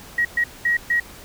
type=tone bursts at uneven times; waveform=sine; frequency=1900 Hz; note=A#6; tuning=33 cents sharp; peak=-16 dBFS; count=4; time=0.18-0.25 / 0.37-0.44 / 0.65-0.77 / 0.9-1 s; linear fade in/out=5 ms; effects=pink hiss -42 dBFS RMS until 1.24 s